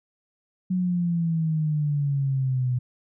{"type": "exponential sweep", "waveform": "sine", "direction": "down", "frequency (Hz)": [185.3, 123.47], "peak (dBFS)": -21, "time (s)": [0.7, 2.79], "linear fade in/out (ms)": 10, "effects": []}